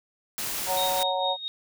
white noise, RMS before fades -31 dBFS, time 0.38-1.03 s, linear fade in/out 0 ms
harmonic tone, 185.3 Hz, F#3, 3 cents sharp, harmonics 3 / 4 / 5, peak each -29 / -29 / -29 dBFS, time 0.66-1.37 s, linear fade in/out 50 ms
sine tone with tremolo, 3729 Hz, A#7, in tune, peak -26 dBFS, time 0.77-1.48 s, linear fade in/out 0 ms, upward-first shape sine, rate 4.4 Hz, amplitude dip 75%
effects none

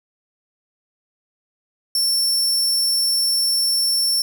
sawtooth tone, 5420 Hz, E8, 47 cents sharp, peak -14 dBFS, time 1.95-4.22 s, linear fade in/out 2 ms, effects none

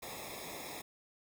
pink noise with comb filter, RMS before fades -45 dBFS, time 0.02-0.82 s, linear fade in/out 10 ms, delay 0.67 ms, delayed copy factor -0.95, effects none

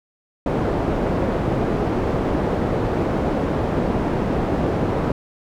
white low-pass noise, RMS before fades -21 dBFS, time 0.46-5.12 s, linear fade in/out 2 ms, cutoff 490 Hz, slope 12 dB/octave, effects none

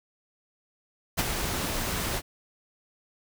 pink noise with ADSR envelope, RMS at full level -23 dBFS, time 1.17-2.22 s, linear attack 24 ms, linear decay 30 ms, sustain -7 dB, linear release 50 ms, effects none

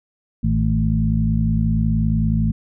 harmonic tone with a mistuned harmonic, 55 Hz, A1, in tune, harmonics 1 / 2 / 3 / 4, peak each -21 / -21 / -21 / -21 dBFS, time 0.43-2.52 s, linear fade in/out 10 ms, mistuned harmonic 3, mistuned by -45 cents, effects none

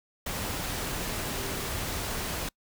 sine tone in noise, 392 Hz, G4, in tune, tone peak -42 dBFS, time 1.34-1.67 s, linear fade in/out 5 ms, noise pink, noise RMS -33 dBFS, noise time 0.26-2.49 s, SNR -12 dB, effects noise-tail reverb RT60 0.1 s tail -26 dB re dry

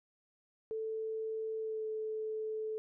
sine tone with pitch glide, 441.1 to 435.5 Hz, A4 to A4, +4 to -18 cents, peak -35 dBFS, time 0.71-2.78 s, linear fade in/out 0 ms, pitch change -22 cents, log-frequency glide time 1.59-1.86 s, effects none

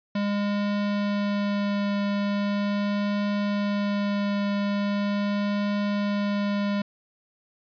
square tone with vibrato, 203.3 Hz, G#3, 37 cents flat, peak -24 dBFS, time 0.15-6.82 s, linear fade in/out 5 ms, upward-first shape triangle, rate 0.4 Hz, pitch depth 10 cents each way, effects resampled to 11025 Hz

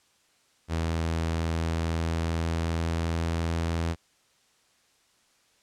sawtooth tone with pitch glide, 82 to 83.1 Hz, E2 to E2, -9 to +15 cents, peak -22 dBFS, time 0.68-3.96 s, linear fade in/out 50 ms, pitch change +24 cents, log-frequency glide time 1.4-3.57 s, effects white hiss -65 dBFS RMS until 5.62 s + low-pass 8000 Hz 12 dB/octave

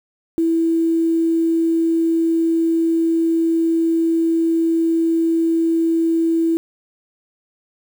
sine tone with quantisation, 329.6 Hz, E4, in tune, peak -14 dBFS, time 0.38-6.57 s, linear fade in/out 0 ms, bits 7, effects none

